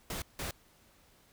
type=noise bursts at uneven times; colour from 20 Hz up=pink; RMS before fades=-38 dBFS; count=2; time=0.1-0.22 / 0.39-0.51 s; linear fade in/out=2 ms; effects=pink hiss -64 dBFS RMS until 1.32 s